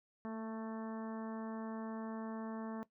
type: harmonic tone with a mistuned harmonic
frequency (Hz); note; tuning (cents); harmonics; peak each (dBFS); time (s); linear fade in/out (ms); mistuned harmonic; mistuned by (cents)
221.5; A3; +12; 1 / 2 / 3 / 4 / 5 / 6 / 7 / 8; -41 / -48 / -50 / -52 / -53 / -59 / -62 / -61; 0.25-2.83; 0; 1; +16
effects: noise-tail reverb RT60 0.1 s tail -17 dB re dry